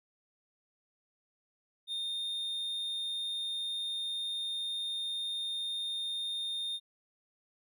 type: tone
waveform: triangle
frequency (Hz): 3651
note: A#7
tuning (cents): -37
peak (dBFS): -32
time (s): 1.87-6.8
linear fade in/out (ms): 50
effects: none